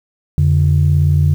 sine tone pair together, 87.1 / 144.98 Hz, F2 / D3, -4 / -22 cents, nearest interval major sixth, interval 882 cents, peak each -11 / -11 dBFS, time 0.38-1.34 s, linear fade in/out 0 ms, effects tanh soft clip ceiling -3 dBFS + 7-bit

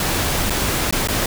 pink noise with dropouts, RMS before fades -20 dBFS, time 0-1.26 s, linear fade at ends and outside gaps 2 ms, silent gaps 0.498-0.504 / 0.91-0.925 / 1.074-1.085 s, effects none

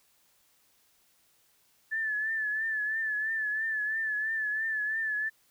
sine tone with vibrato, 1745 Hz, A6, 15 cents flat, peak -28 dBFS, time 1.91-5.3 s, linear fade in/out 20 ms, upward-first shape triangle, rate 3 Hz, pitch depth 62 cents each way, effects white hiss -67 dBFS RMS until 5.5 s

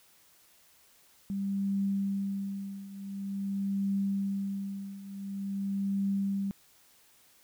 sine tone with tremolo, 197.2 Hz, G3, 11 cents sharp, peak -26 dBFS, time 1.3-6.51 s, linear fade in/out 0 ms, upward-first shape triangle, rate 0.47 Hz, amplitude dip 85%, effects white hiss -62 dBFS RMS until 7.43 s

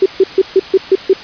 sine tone bursts, 382.3 Hz, G4, 43 cents flat, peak -4 dBFS, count 7, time 0.02-1.133 s, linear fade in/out 5 ms, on 39 ms, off 140 ms, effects white hiss -29 dBFS RMS until 1.23 s + resampled to 11025 Hz

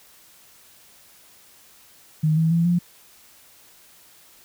sine tone with pitch steps, 155.56 / 161.7 / 168.08 / 174.71 Hz, D#3 / E3 / E3 / F3, 0 / -33 / +34 / +1 cents, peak -16 dBFS, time 2.23-2.79 s, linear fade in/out 10 ms, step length 140 ms, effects white hiss -52 dBFS RMS until 4.44 s

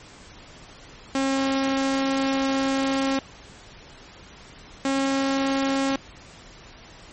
sawtooth tone pair in turn, 270.1 / 271.6 Hz, C#4 / C#4, -45 / -35 cents, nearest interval unison, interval 10 cents, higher second, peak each -17 dBFS, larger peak neither, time 1.15-3.19 / 4.85-5.96 s, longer first, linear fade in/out 2 ms, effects pink hiss -46 dBFS RMS until 7.12 s + MP3 32 kbps

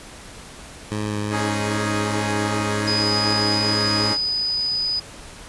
15% pulse tone with vibrato, 105.2 Hz, G#2, 23 cents sharp, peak -17 dBFS, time 0.91-4.13 s, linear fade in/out 10 ms, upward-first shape sine, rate 2.6 Hz, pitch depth 14 cents each way
10% pulse chord, C# suspended second, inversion none, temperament equal, 277.2 / 311.1 / 415.3 Hz, C#4 / D#4 / G#4, 0 / 0 / 0 cents, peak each -20 dBFS, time 1.3-4.18 s, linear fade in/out 50 ms
sine tone, 4978 Hz, D#8, in tune, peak -20 dBFS, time 2.87-5 s, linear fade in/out 10 ms
effects pink hiss -40 dBFS RMS until 5.48 s + resampled to 24000 Hz

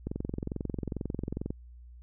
click train, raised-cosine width 3 ms, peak -20 dBFS, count 33, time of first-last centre 0.07-1.505 s, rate 22.3 Hz, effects added 60 Hz sine -47 dBFS peak until 2.02 s

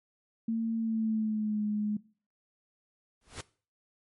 sine tone with pitch glide, 226.4 to 210 Hz, A3 to G#3, +50 to +19 cents, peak -27 dBFS, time 0.48-1.97 s, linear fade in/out 5 ms, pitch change -131 cents, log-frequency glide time 0.76-1.64 s
pink noise with exponential growth, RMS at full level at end -35 dBFS, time 3.21-3.41 s, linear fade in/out 5 ms, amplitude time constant 42 ms
effects noise-tail reverb RT60 0.4 s tail -20 dB re dry + MP3 48 kbps

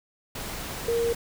sine tone in noise, 466.2 Hz, A#4, in tune, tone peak -22 dBFS, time 0.88-1.13 s, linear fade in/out 5 ms, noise pink, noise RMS -35 dBFS, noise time 0.35-1.15 s, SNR +10 dB, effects none

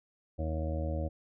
harmonic tone, 79 Hz, D#2, 27 cents sharp, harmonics 1 / 2 / 3 / 4 / 6 / 7 / 8 / 9, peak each -32 / -41 / -44 / -41 / -47 / -39 / -50 / -47 dBFS, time 0.38-1.09 s, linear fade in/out 20 ms, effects none

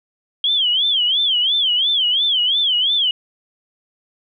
sine tone with vibrato, 3209 Hz, G7, 40 cents sharp, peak -14 dBFS, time 0.44-3.11 s, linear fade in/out 2 ms, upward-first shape sine, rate 2.9 Hz, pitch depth 180 cents each way, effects none

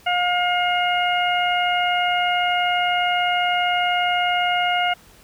harmonic tone, 713 Hz, F5, 36 cents sharp, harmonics 1 / 2 / 3 / 4, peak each -20 / -25 / -25 / -25 dBFS, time 0.06-4.94 s, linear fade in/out 10 ms, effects pink hiss -50 dBFS RMS until 5.23 s

